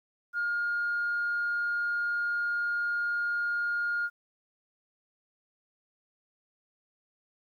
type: tone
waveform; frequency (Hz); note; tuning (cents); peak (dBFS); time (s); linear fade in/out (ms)
sine; 1419; F6; +27; -26; 0.33-4.1; 50
effects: tanh soft clip ceiling -23 dBFS + 11-bit